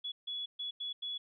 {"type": "tone bursts at uneven times", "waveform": "sine", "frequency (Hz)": 3392, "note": "G#7", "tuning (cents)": 36, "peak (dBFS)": -36, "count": 5, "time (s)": [[0.04, 0.12], [0.27, 0.46], [0.59, 0.71], [0.8, 0.93], [1.02, 1.18]], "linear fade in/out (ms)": 10, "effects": []}